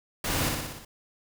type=noise with echo; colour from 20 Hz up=pink; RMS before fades=-29 dBFS; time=0.24-0.49 s; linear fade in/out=5 ms; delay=60 ms; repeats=6; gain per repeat=-3 dB; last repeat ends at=0.85 s; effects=none